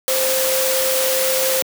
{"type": "tone in noise", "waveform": "sine", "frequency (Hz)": 523.3, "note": "C5", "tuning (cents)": 0, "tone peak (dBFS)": -19, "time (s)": [0.08, 1.62], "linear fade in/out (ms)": 0, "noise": "white", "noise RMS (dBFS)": -20, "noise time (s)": [0.08, 1.62], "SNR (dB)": -2, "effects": ["high-pass 300 Hz 12 dB/octave"]}